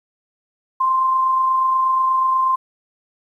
sine tone with amplitude modulation, 1046.5 Hz, C6, in tune, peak -13 dBFS, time 0.8-2.56 s, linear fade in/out 10 ms, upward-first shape sine, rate 28.3 Hz, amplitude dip 25%, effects 9-bit

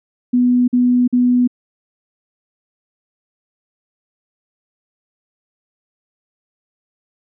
sine tone bursts, 246.9 Hz, B3, in tune, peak -10 dBFS, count 3, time 0.33-1.476 s, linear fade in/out 10 ms, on 350 ms, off 48 ms, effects none

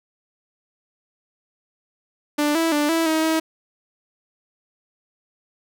sawtooth tone with pitch steps, 295.1 / 328.3 / 294.7 / 328.4 / 317.2 / 320.3 Hz, D4 / E4 / D4 / E4 / D#4 / E4, +8 / -7 / +6 / -6 / +33 / -50 cents, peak -14 dBFS, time 2.38-3.4 s, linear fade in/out 10 ms, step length 170 ms, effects none

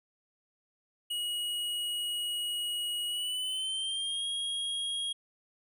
square tone with pitch glide, 2902 to 3276 Hz, F#7 to G#7, -34 to -24 cents, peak -32 dBFS, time 1.1-5.13 s, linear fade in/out 10 ms, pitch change +210 cents, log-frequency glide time 3.07-4.26 s, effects resampled to 32000 Hz

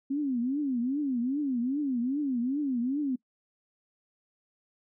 sine tone with vibrato, 264.5 Hz, C4, 19 cents sharp, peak -26 dBFS, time 0.1-3.16 s, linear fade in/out 10 ms, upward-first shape triangle, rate 2.5 Hz, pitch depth 240 cents each way, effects noise-tail reverb RT60 0.1 s tail -22 dB re dry

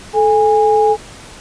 sine tone pair together, 434.9 / 821 Hz, A4 / G#5, -20 / -20 cents, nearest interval major seventh, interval 1100 cents, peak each -11 / -12 dBFS, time 0.13-0.97 s, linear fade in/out 50 ms, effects pink hiss -36 dBFS RMS until 1.4 s + resampled to 22050 Hz

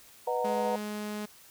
sine chord, B major seventh, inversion none, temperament just, 493.9 / 617.4 / 740.8 / 926 Hz, B4 / D#5 / F#5 / A#5, 0 / -14 / +2 / -12 cents, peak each -30 / -36 / -34 / -33 dBFS, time 0.27-0.76 s, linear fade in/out 5 ms
sawtooth tone, 210 Hz, G#3, 19 cents sharp, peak -30 dBFS, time 0.44-1.26 s, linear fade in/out 10 ms
effects white hiss -55 dBFS RMS until 1.5 s

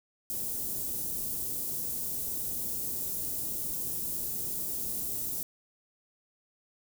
white band-stop noise, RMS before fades -34 dBFS, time 0.3-5.43 s, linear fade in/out 0 ms, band 350 to 10000 Hz, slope 12 dB/octave, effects none

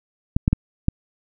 clicks, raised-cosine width 5 ms, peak -4 dBFS, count 4, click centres 0.365 / 0.479 / 0.53 / 0.884 s, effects none

